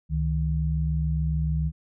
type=tone pair together; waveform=sine; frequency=69.3 / 156.29 Hz; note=C#2 / D#3; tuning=0 / +8 cents; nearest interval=octave + major second; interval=1408 cents; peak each=-25 / -25 dBFS; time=0.09-1.72 s; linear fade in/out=50 ms; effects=none